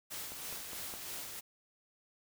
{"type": "noise with tremolo", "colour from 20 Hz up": "white", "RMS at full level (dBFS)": -42, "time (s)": [0.1, 1.41], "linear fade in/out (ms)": 20, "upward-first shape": "sine", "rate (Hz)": 3.1, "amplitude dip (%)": 35}
{"type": "click train", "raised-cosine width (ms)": 1, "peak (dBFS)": -33, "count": 4, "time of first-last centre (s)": [0.32, 0.939], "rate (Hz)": 4.85}
{"effects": []}